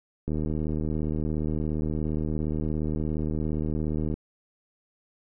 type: click train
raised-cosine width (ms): 3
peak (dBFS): -17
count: 299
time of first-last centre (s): 0.28-4.14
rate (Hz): 77.2
effects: none